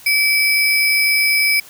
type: tone with sample-and-hold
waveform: sine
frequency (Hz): 2304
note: D7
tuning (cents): -34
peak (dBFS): -12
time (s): 0.06-1.6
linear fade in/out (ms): 5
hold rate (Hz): 7350
effects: white hiss -42 dBFS RMS until 1.69 s